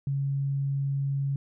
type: tone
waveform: sine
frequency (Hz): 138.59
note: C#3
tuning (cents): 0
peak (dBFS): -25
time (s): 0.07-1.36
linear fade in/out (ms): 2
effects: none